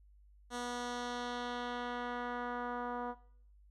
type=tone with low-pass filter sweep; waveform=10% pulse; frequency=243.4 Hz; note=B3; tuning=25 cents flat; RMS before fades=-40 dBFS; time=0.5-3.15 s; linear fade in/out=50 ms; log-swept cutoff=8500 to 1000 Hz; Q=1.2; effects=noise-tail reverb RT60 0.6 s tail -18 dB re dry + added 50 Hz sine -59 dBFS peak until 3.7 s